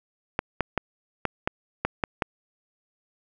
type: clicks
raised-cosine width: 0.5 ms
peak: -8 dBFS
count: 8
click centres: 0.391 / 0.607 / 0.777 / 1.253 / 1.475 / 1.85 / 2.038 / 2.222 s
effects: none